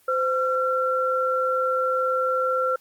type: tone pair together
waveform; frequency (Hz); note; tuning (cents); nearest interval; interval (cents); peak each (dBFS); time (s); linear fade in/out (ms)
sine; 515 / 1361.1; C5 / F6; -28 / -45; octave + perfect fourth; 1683; -23 / -23; 0.08-2.76; 5
effects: white hiss -59 dBFS RMS until 2.8 s + Opus 24 kbps